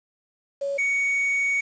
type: tone pair in turn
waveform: sine / triangle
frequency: 559 / 2236 Hz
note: C#5 / C#7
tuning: +14 / +14 cents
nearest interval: 2 octaves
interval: 2400 cents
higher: second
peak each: -24 / -19 dBFS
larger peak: second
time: 0.61-0.78 / 0.78-1.61 s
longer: second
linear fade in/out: 10 ms
effects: resampled to 16000 Hz + 8-bit